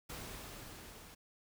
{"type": "noise with level ramp", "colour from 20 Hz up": "pink", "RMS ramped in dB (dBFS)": [-45, -55], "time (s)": [0.09, 1.15], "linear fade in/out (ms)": 10, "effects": []}